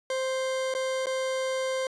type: tone with dropouts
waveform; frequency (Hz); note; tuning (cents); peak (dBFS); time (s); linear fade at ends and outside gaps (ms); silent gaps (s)
40% pulse; 523.3; C5; 0; -26; 0.1-1.87; 2; 0.74-0.749 / 1.059-1.068
effects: resampled to 22050 Hz